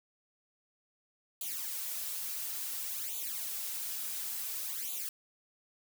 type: noise with flanger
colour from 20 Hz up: blue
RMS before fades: -38 dBFS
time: 1.41-5.09 s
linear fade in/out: 2 ms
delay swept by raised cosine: 0.28 to 5.48 ms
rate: 0.57 Hz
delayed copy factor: +1
effects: none